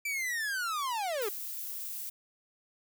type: linear sweep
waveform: 45% pulse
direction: down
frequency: 2349 to 384.4 Hz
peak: -31 dBFS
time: 0.05-1.29 s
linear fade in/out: 5 ms
type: noise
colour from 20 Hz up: violet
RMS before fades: -39 dBFS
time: 1.21-2.1 s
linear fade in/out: 10 ms
effects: none